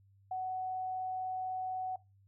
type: tone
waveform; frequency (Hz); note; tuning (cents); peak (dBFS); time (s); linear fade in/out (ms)
sine; 746; F#5; +14; -34; 0.31-1.96; 5
effects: noise-tail reverb RT60 0.2 s tail -17 dB re dry + added 98 Hz sine -62 dBFS peak until 2.27 s